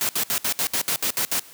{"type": "noise bursts", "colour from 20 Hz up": "white", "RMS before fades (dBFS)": -23, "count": 10, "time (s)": [0.01, 1.395], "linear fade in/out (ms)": 0, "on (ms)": 80, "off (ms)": 65, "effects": ["white hiss -46 dBFS RMS until 1.53 s", "high-pass 100 Hz 12 dB/octave"]}